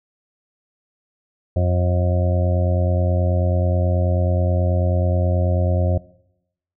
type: harmonic tone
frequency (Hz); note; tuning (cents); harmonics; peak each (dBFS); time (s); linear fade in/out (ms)
89.3; F2; +39; 1 / 2 / 3 / 4 / 6 / 7 / 8; -16 / -26 / -33 / -31 / -27 / -27 / -35; 1.56-5.98; 5
effects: noise-tail reverb RT60 0.8 s tail -20 dB re dry